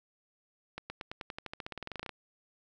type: accelerating click train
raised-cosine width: 0.3 ms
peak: -23 dBFS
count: 21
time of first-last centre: 0.78-2.093 s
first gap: 120 ms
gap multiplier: 0.93
effects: none